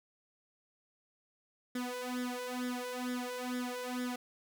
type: tone with flanger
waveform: sawtooth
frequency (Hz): 248.8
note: B3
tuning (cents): +13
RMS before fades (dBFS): -38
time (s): 1.75-4.16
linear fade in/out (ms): 5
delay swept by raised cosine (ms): 0.56 to 2.06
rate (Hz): 2.2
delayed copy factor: +0.9
effects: none